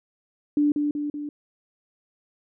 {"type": "tone with echo", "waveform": "sine", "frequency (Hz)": 293.7, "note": "D4", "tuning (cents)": 0, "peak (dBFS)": -17, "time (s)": [0.57, 0.72], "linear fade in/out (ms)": 2, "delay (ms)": 190, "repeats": 3, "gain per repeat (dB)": -4, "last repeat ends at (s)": 1.29, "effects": []}